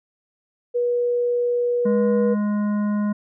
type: tone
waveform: sine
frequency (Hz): 484.1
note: B4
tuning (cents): -35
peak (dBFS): -18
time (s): 0.74-2.35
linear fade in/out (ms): 20
type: harmonic tone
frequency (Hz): 207.6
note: G#3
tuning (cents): 0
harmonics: 1 / 3 / 5 / 7 / 9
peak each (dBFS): -19 / -35 / -36 / -41 / -48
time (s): 1.85-3.13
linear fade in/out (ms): 10
effects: none